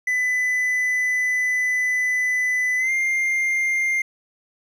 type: tone with pitch glide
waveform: triangle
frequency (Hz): 2000 to 2108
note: B6 to C7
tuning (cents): +21 to +12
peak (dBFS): -17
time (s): 0.07-4.02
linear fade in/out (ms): 5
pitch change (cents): +91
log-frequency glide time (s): 2.78-2.91
effects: none